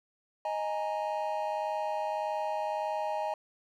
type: chord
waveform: triangle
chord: D# suspended fourth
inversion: none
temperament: equal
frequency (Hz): 622.3 / 830.6 / 932.3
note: D#5 / G#5 / A#5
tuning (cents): 0 / 0 / 0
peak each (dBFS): -32 / -32 / -35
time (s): 0.45-3.34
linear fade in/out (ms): 2
effects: none